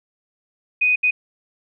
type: tone bursts at uneven times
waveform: sine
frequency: 2492 Hz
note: D#7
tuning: 2 cents sharp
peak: -14 dBFS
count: 2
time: 0.81-0.96 / 1.03-1.11 s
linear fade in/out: 10 ms
effects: none